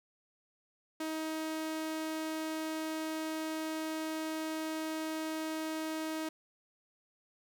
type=tone; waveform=sawtooth; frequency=316 Hz; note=D#4; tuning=27 cents sharp; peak=-31 dBFS; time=1-6.29 s; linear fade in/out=5 ms; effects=none